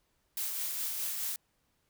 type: noise with tremolo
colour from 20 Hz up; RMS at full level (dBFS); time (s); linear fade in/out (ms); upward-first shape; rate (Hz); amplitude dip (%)
blue; -34; 0.37-1.36; 2; sine; 4.8; 30
effects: pink hiss -75 dBFS RMS until 1.89 s